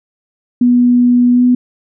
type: tone with pitch glide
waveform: sine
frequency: 244.6 to 247.9 Hz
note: B3 to B3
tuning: -16 to +7 cents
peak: -6 dBFS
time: 0.61-1.55 s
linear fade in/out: 5 ms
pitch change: +23 cents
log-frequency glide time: 1.32-1.44 s
effects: none